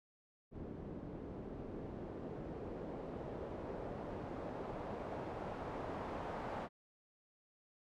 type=noise with low-pass filter sweep; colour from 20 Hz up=white; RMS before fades=-45 dBFS; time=0.51-6.69 s; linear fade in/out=50 ms; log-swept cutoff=320 to 840 Hz; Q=1.1; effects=none